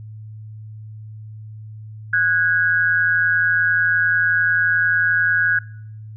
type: tone pair together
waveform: sine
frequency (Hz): 1473 / 1644.3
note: F#6 / G#6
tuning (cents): -8 / -18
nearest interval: major second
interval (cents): 190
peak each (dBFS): -17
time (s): 2.13-5.59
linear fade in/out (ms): 5
effects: noise-tail reverb RT60 0.7 s tail -23 dB re dry + added 108 Hz sine -33 dBFS peak until 6.16 s